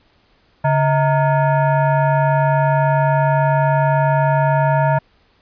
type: tone with frequency modulation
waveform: sine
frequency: 141.8 Hz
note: C#3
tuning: 40 cents sharp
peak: -12 dBFS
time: 0.64-4.99 s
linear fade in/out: 10 ms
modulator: 780 Hz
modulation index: 1.2
effects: pink hiss -57 dBFS RMS until 5.41 s + resampled to 11025 Hz